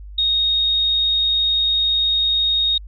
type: tone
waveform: sine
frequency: 3729 Hz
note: A#7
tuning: in tune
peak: -15 dBFS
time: 0.18-2.78 s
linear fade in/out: 5 ms
effects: added 50 Hz sine -33 dBFS peak until 2.87 s